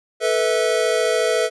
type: chord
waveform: square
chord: A suspended second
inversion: none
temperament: equal with one note detuned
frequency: 440 / 493.9 / 649.1 Hz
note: A4 / B4 / E5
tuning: 0 / 0 / -27 cents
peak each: -22 dBFS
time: 0.2-1.5 s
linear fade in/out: 50 ms
effects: resampled to 24000 Hz